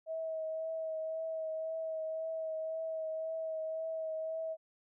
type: tone with vibrato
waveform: sine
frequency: 641 Hz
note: E5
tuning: 49 cents flat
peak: -35 dBFS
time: 0.06-4.57 s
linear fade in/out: 50 ms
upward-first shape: triangle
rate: 1.9 Hz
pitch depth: 20 cents each way
effects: none